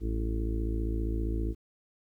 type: harmonic tone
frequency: 55.1 Hz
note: A1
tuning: 3 cents sharp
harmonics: 1 / 2 / 4 / 5 / 6 / 7 / 8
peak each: -29 / -37 / -41 / -42 / -37 / -46 / -44 dBFS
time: 0-1.55 s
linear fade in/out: 50 ms
effects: 11-bit